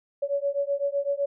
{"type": "beating tone pair", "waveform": "sine", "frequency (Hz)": [560, 567.9], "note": ["C#5", "C#5"], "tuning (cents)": [18, 42], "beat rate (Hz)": 7.9, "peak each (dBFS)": -27, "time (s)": [0.22, 1.26], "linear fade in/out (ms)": 10, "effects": []}